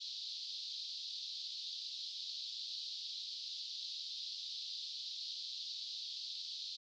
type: band-pass noise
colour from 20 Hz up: white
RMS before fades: -45 dBFS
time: 0-6.77 s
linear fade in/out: 20 ms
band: 3600 to 4700 Hz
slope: 48 dB/octave
effects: none